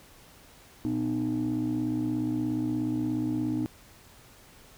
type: tone cluster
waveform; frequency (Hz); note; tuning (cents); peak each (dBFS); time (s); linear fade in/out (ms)
sine; 119.9 / 249.9 / 306.8; A#2 / B3 / D#4; +49 / +21 / -24; -33 / -29 / -27; 0.85-3.66; 0
effects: tanh soft clip ceiling -22 dBFS + pink hiss -54 dBFS RMS until 4.77 s